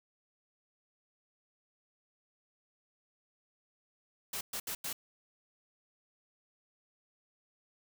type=noise bursts at uneven times; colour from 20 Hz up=white; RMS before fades=-38 dBFS; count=4; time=4.33-4.41 / 4.53-4.6 / 4.67-4.75 / 4.84-4.93 s; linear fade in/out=5 ms; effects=none